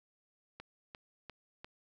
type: click train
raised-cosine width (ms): 0.3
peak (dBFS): -30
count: 4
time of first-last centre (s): 0.6-1.645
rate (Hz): 2.87
effects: none